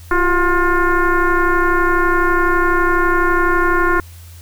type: tone with frequency modulation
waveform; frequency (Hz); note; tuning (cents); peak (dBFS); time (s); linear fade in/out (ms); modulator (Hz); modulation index
sine; 702; F5; +9; -11; 0.11-4; 2; 359; 2.6
effects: added 85 Hz sine -35 dBFS peak until 4.41 s + white hiss -45 dBFS RMS until 4.41 s